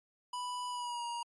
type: tone with pitch glide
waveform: square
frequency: 987.8 to 947 Hz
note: B5 to A#5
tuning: 0 to +27 cents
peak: -37 dBFS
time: 0.33-1.23 s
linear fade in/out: 5 ms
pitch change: -73 cents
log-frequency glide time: 0.69-1.05 s
effects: MP3 48 kbps